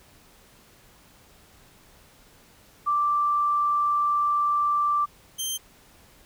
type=tone pair in turn; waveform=sine / 15% pulse; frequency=1174 / 3142 Hz; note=D6 / G7; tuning=-1 / +3 cents; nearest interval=octave + perfect fourth; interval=1704 cents; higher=second; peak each=-20 dBFS; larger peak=neither; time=2.86-5.06 / 5.38-5.58 s; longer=first; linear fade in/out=20 ms; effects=pink hiss -55 dBFS RMS until 6.25 s